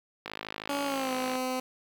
click train, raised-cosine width 0.3 ms, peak -19 dBFS, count 59, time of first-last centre 0.26-1.354 s, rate 53 Hz
15% pulse tone with pitch glide, 282.9 to 256.4 Hz, C#4 to C4, +35 to -35 cents, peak -23 dBFS, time 0.69-1.6 s, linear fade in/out 5 ms, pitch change -170 cents, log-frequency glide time 0.84-1.13 s
effects high-pass 150 Hz 12 dB/octave + 8-bit

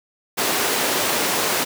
pink high-pass noise, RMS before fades -21 dBFS, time 0.37-1.65 s, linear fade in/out 20 ms, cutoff 320 Hz, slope 12 dB/octave, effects none

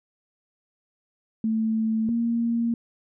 sine tone pair in turn, 221.4 / 232.9 Hz, A3 / A#3, +11 / -1 cents, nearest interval minor second, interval 88 cents, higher second, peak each -21 dBFS, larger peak neither, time 1.44-2.09 / 2.09-2.74 s, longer neither, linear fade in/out 2 ms, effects none

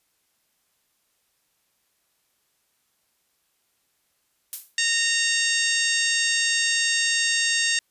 violet noise with exponential decay, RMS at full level -25 dBFS, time 4.53-4.75 s, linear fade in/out 0 ms, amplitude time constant 46 ms
harmonic tone, 923 Hz, A#5, 17 cents flat, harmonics 2 / 3 / 4 / 5 / 6 / 7 / 8 / 9, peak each -25 / -27 / -28 / -29 / -30 / -30 / -31 / -32 dBFS, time 4.78-7.79 s, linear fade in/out 2 ms
effects white hiss -70 dBFS RMS until 7.9 s + resampled to 32000 Hz

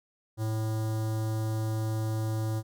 square tone with notch filter, 109.8 Hz, A2, 3 cents flat, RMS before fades -30 dBFS, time 0.37-2.63 s, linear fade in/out 50 ms, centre 2400 Hz, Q 0.59, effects none

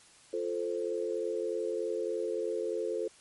sine chord, F major, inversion none, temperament equal, 349.2 / 440 / 523.3 Hz, F4 / A4 / C5, 0 / 0 / 0 cents, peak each -36 / -33 / -36 dBFS, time 0.33-3.08 s, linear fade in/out 5 ms, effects white hiss -58 dBFS RMS until 3.2 s + MP3 48 kbps

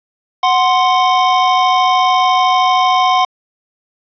square tone pair together, 740 / 1046.5 Hz, F#5 / C6, 0 / 0 cents, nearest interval tritone, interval 600 cents, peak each -13 dBFS, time 0.43-3.25 s, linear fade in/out 5 ms, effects resampled to 11025 Hz + 7-bit

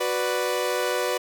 sawtooth chord, B minor, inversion second, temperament equal, 370 / 493.9 / 587.3 Hz, F#4 / B4 / D5, 0 / 0 / 0 cents, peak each -25 / -22 / -25 dBFS, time 0-1.18 s, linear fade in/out 10 ms, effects none

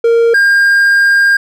triangle tone pair in turn, 463.7 / 1608.2 Hz, A#4 / G6, -9 / +44 cents, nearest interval octave + minor seventh, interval 2153 cents, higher second, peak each -4 dBFS, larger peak neither, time 0.04-0.34 / 0.34-1.37 s, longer second, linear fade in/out 5 ms, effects none

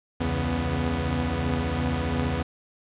sawtooth tone cluster, 68.4 / 83.4 / 139.5 / 247.2 Hz, C#2 / E2 / C#3 / B3, -23 / +21 / +11 / +2 cents, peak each -29 / -24 / -27 / -25 dBFS, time 0.2-2.43 s, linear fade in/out 10 ms, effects resampled to 8000 Hz + 9-bit

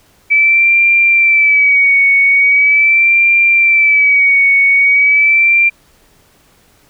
sine tone with vibrato, 2299 Hz, D7, 37 cents flat, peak -6 dBFS, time 0.3-5.7 s, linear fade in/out 20 ms, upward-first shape sine, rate 0.41 Hz, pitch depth 57 cents each way, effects pink hiss -50 dBFS RMS until 6.89 s

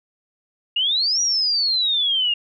sine exponential two-way sweep, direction up then down, 2800 to 5830 to 2800 Hz, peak -17 dBFS, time 0.76-2.34 s, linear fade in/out 5 ms, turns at 1.21 s, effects none

